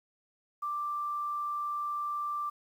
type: tone with quantisation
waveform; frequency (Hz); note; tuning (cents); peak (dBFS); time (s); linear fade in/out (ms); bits
sine; 1178; D6; +5; -31; 0.62-2.5; 10; 10
effects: none